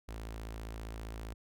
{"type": "tone with notch filter", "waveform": "sawtooth", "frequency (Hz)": 55.1, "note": "A1", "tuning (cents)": 3, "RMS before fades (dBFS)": -43, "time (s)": [0.08, 1.34], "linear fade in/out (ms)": 10, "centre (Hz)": 150, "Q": 1.6, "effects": []}